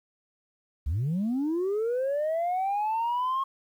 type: linear sweep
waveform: sine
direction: up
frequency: 61.74 to 1088 Hz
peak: -23 dBFS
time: 0.86-3.44 s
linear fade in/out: 10 ms
effects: tanh soft clip ceiling -23 dBFS + 10-bit